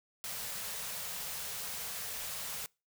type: band-stop noise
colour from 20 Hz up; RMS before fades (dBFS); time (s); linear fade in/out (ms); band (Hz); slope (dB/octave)
white; -40; 0.24-2.66; 0; 230 to 410; 96
effects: noise-tail reverb RT60 0.3 s tail -26 dB re dry